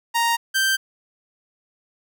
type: tone pair in turn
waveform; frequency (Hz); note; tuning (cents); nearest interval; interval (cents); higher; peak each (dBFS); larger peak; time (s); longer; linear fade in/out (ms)
sawtooth; 932.3 / 1565; A#5 / G6; 0 / -3; major sixth; 897; second; -14; neither; 0.14-0.37 / 0.54-0.77; neither; 20
effects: none